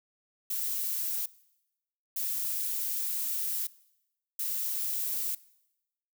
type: noise bursts at uneven times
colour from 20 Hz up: violet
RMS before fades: -32 dBFS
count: 3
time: 0.5-1.26 / 2.16-3.67 / 4.39-5.35 s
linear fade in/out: 5 ms
effects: noise-tail reverb RT60 0.9 s tail -21 dB re dry